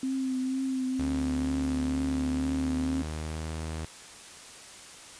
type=tone with vibrato; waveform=sine; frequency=261.6 Hz; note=C4; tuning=in tune; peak=-27 dBFS; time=0.03-3.02 s; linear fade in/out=2 ms; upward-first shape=triangle; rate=2.1 Hz; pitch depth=33 cents each way
type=tone with pitch glide; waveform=sawtooth; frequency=73.42 to 79.6 Hz; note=D2 to D#2; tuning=0 to +40 cents; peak=-29 dBFS; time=0.99-3.85 s; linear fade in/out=0 ms; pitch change=+140 cents; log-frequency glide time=2.22-3.55 s
effects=white hiss -47 dBFS RMS until 5.19 s + resampled to 22050 Hz